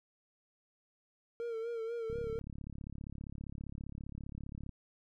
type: tone with vibrato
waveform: triangle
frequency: 459.3 Hz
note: A#4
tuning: 26 cents flat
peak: -34 dBFS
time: 1.4-2.39 s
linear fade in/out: 0 ms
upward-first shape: sine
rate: 4.1 Hz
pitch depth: 52 cents each way
type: click train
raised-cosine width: 5 ms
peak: -32 dBFS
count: 92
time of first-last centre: 2.1-4.693 s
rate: 35.1 Hz
effects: none